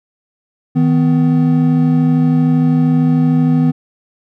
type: tone pair together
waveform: triangle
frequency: 158.31 / 251.3 Hz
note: D#3 / B3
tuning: +30 / +30 cents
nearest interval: minor sixth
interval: 800 cents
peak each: -10 dBFS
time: 0.75-3.72 s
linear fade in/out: 20 ms
effects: none